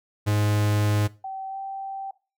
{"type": "tone", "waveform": "45% pulse", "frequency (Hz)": 104.5, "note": "G#2", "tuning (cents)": 11, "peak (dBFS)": -20, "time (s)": [0.26, 1.08], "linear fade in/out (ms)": 20}
{"type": "tone with pitch glide", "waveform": "sine", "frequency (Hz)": [770, 778.9], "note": ["G5", "G5"], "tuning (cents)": [-31, -11], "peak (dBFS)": -30, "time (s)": [1.24, 2.11], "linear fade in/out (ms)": 5, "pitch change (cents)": 20, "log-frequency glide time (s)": [1.48, 1.57]}
{"effects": ["noise-tail reverb RT60 0.3 s tail -18 dB re dry"]}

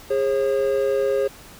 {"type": "tone pair together", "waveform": "triangle", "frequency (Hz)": [410, 540.2], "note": ["G#4", "C#5"], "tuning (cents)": [-22, -45], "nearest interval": "perfect fourth", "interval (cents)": 477, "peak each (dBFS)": -19, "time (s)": [0.1, 1.28], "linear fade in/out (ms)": 10, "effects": ["pink hiss -44 dBFS RMS until 1.59 s"]}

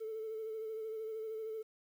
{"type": "tone with vibrato", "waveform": "triangle", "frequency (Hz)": 440, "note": "A4", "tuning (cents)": 0, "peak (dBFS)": -35, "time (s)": [0, 1.63], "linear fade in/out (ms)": 20, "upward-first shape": "sine", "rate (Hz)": 13, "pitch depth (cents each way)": 31, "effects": ["tanh soft clip ceiling -36 dBFS", "11-bit"]}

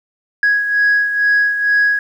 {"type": "beating tone pair", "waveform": "sine", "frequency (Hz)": [1661.2, 1663.4], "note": ["G#6", "G#6"], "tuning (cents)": [0, 2], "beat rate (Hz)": 2.2, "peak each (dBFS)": [-11, -18], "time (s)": [0.43, 1.99], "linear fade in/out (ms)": 2, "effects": ["tanh soft clip ceiling -7 dBFS", "8-bit"]}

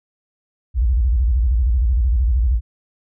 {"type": "tone with vibrato", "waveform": "sine", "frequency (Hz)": 60.1, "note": "B1", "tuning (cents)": -46, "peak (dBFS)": -13, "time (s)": [0.74, 2.61], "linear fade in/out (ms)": 50, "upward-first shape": "square", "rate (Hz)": 13, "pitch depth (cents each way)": 210, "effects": []}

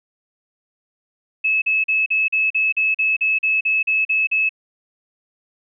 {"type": "tone bursts", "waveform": "sine", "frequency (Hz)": 2594, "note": "E7", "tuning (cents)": -28, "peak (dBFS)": -15, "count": 14, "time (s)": [1.44, 4.493], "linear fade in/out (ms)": 10, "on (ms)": 180, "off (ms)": 41, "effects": []}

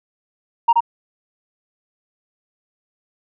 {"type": "tone with echo", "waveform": "sine", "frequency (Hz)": 932.3, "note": "A#5", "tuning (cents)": 0, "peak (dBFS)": -7, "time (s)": [0.68, 0.73], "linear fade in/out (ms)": 10, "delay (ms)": 76, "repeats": 1, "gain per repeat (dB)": -3, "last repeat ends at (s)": 0.806, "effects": ["tanh soft clip ceiling -7 dBFS"]}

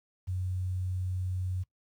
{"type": "tone with quantisation", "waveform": "sine", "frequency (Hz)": 92, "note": "F#2", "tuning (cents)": -9, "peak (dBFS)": -30, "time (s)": [0.27, 1.64], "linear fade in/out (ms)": 20, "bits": 10, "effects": ["noise-tail reverb RT60 0.1 s tail -19 dB re dry"]}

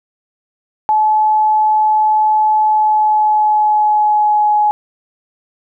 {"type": "tone with pitch glide", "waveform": "sine", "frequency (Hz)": [859, 841.3], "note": ["A5", "G#5"], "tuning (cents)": [-42, 22], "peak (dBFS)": -9, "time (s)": [0.89, 4.71], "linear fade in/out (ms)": 0, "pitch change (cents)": -36, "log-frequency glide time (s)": [2.63, 4.56], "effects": []}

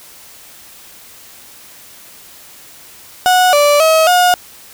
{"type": "tone with pitch steps", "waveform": "35% pulse", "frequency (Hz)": [733, 583, 639, 719], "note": ["F#5", "D5", "D#5", "F#5"], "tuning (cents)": [-16, -13, 46, -50], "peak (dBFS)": -6, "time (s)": [3.26, 4.34], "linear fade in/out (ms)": 0, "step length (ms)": 270, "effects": ["white hiss -39 dBFS RMS until 4.73 s"]}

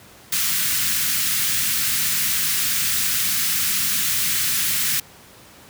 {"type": "band-stop noise", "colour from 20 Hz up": "white", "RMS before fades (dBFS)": -21, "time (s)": [0.32, 5], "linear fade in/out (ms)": 5, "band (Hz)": [220, 1400], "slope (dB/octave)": 24, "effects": ["pink hiss -46 dBFS RMS until 5.69 s", "high-pass 80 Hz 12 dB/octave"]}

